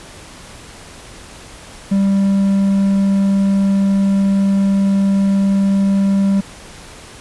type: tone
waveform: triangle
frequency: 196.5 Hz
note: G3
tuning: 4 cents sharp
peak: -9 dBFS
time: 1.91-6.41 s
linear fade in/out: 10 ms
effects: pink hiss -37 dBFS RMS until 7.2 s + resampled to 24000 Hz